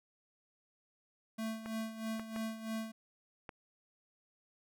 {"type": "tone with tremolo", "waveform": "square", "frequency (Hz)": 222.1, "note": "A3", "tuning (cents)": 16, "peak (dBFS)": -36, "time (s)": [1.38, 2.92], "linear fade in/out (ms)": 10, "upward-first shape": "sine", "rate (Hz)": 3.1, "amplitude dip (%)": 70}
{"type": "clicks", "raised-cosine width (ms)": 0.5, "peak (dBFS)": -29, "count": 4, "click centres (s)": [1.66, 2.196, 2.362, 3.492]}
{"effects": []}